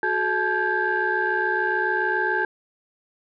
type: tone cluster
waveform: sine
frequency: 369 / 429.3 / 865 / 1579 / 1666 Hz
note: F#4 / A4 / A5 / G6 / G#6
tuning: -5 / -43 / -30 / +12 / +5 cents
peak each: -27 / -29 / -26 / -23 / -29 dBFS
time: 0.03-2.45 s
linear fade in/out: 2 ms
effects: tanh soft clip ceiling -12 dBFS